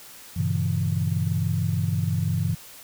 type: chord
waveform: sine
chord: G diminished seventh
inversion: none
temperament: equal with one note detuned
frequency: 98 / 118.92 / 138.59 / 164.81 Hz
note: G2 / Bb2 / Db3 / Fb3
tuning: 0 / +35 / 0 / 0 cents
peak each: -25 / -29 / -28 / -26 dBFS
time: 0.36-2.55 s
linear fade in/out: 10 ms
effects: tanh soft clip ceiling -11 dBFS + white hiss -45 dBFS RMS until 2.83 s